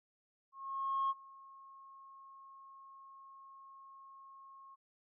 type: tone with ADSR envelope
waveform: sine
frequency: 1084 Hz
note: C#6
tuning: 39 cents flat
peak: -29 dBFS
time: 0.52-4.76 s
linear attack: 580 ms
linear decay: 35 ms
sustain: -24 dB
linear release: 23 ms
effects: tanh soft clip ceiling -27 dBFS